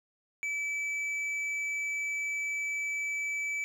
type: tone with hard clipping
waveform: sine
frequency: 2304 Hz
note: D7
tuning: 34 cents flat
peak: -32 dBFS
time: 0.43-3.64 s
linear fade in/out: 0 ms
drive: 5 dB
effects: none